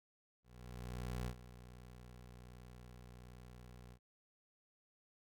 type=tone with ADSR envelope; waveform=20% pulse; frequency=61.3 Hz; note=B1; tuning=12 cents flat; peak=-34 dBFS; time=0.43-3.99 s; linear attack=840 ms; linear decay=77 ms; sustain=-15 dB; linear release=68 ms; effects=none